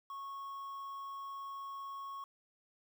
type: tone with quantisation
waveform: triangle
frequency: 1101 Hz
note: C#6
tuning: 12 cents flat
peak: -40 dBFS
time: 0.1-2.24 s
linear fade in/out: 2 ms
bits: 10
effects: none